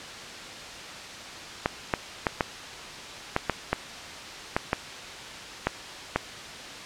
clicks, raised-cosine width 0.5 ms, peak -7 dBFS, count 11, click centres 1.659 / 1.938 / 2.268 / 2.408 / 3.364 / 3.497 / 3.73 / 4.565 / 4.731 / 5.67 / 6.16 s, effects white hiss -39 dBFS RMS until 6.85 s + low-pass 5000 Hz 12 dB/octave

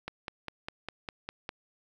click train, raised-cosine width 0.3 ms, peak -20 dBFS, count 8, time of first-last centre 0.08-1.491 s, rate 4.96 Hz, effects 9-bit

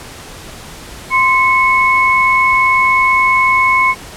sine tone pair together, 1040.5 / 2200 Hz, C6 / C#7, -10 / -14 cents, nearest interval octave + minor second, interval 1296 cents, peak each -11 dBFS, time 1.1-3.95 s, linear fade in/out 50 ms, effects pink hiss -32 dBFS RMS until 4.16 s + low-pass 11000 Hz 12 dB/octave

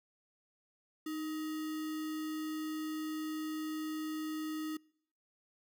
sine tone with sample-and-hold, 310.8 Hz, D#4, 2 cents flat, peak -36 dBFS, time 1.06-4.77 s, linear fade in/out 5 ms, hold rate 1575 Hz, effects noise-tail reverb RT60 0.7 s tail -26 dB re dry

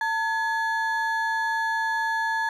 triangle ring-modulated tone, 1297 Hz, E6, 28 cents flat, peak -18 dBFS, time 0.01-2.49 s, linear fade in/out 2 ms, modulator 398 Hz, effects none

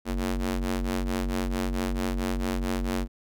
sawtooth ring-modulated tone, 92.5 Hz, F#2, in tune, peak -19 dBFS, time 0.05-3.08 s, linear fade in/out 50 ms, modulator 141 Hz, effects none

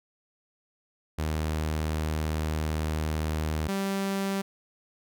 sawtooth tone pair in turn, 77.78 / 195.52 Hz, D#2 / G3, 0 / -4 cents, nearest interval octave + major third, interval 1596 cents, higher second, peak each -23 dBFS, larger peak neither, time 1.18-3.68 / 3.68-4.42 s, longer first, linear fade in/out 10 ms, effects none

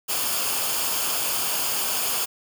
white noise with comb filter, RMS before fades -25 dBFS, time 0.08-2.26 s, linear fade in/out 20 ms, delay 0.51 ms, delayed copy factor -0.55, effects none

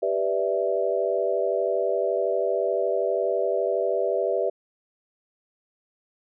sine chord, E minor seventh, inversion first, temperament equal, 392 / 493.9 / 587.3 / 659.3 Hz, G4 / B4 / D5 / E5, 0 / 0 / 0 / 0 cents, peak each -27 dBFS, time 0.02-4.5 s, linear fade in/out 10 ms, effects none

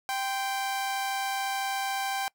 sawtooth tone pair together, 784 / 1034.1 Hz, G5 / C6, 0 / -21 cents, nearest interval perfect fourth, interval 479 cents, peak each -25 / -35 dBFS, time 0.09-2.28 s, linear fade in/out 0 ms, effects noise-tail reverb RT60 0.1 s tail -24 dB re dry

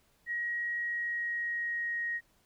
sine tone with pitch glide, 1897 to 1879.5 Hz, A#6 to A#6, +30 to +14 cents, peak -31 dBFS, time 0.26-2.21 s, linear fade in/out 50 ms, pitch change -16 cents, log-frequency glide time 0.77-2 s, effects pink hiss -69 dBFS RMS until 2.45 s

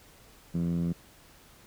10% pulse tone with band-pass filter, 85.2 Hz, F2, 42 cents flat, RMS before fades -29 dBFS, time 0.54-0.93 s, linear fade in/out 10 ms, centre 170 Hz, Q 3.2, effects pink hiss -56 dBFS RMS until 1.66 s

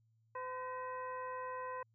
harmonic tone with a mistuned harmonic, 509 Hz, C5, 48 cents flat, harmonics 1 / 2 / 3 / 4 / 5, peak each -45 / -42 / -53 / -53 / -61 dBFS, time 0.35-1.83 s, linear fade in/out 5 ms, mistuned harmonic 4, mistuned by -120 cents, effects added 112 Hz sine -70 dBFS peak until 1.94 s

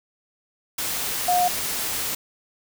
sine tone in noise, 717 Hz, F5, 45 cents sharp, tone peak -17 dBFS, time 1.28-1.48 s, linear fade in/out 5 ms, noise white, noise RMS -27 dBFS, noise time 0.78-2.15 s, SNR +7 dB, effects none

